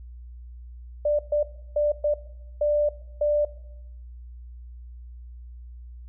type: tone bursts at uneven times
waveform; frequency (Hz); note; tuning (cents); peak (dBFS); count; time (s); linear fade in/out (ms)
sine; 591; D5; +11; -19; 6; 1.05-1.19 / 1.32-1.43 / 1.76-1.92 / 2.04-2.14 / 2.61-2.89 / 3.21-3.45; 5
effects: noise-tail reverb RT60 0.8 s tail -18 dB re dry + added 60 Hz sine -39 dBFS peak until 6.08 s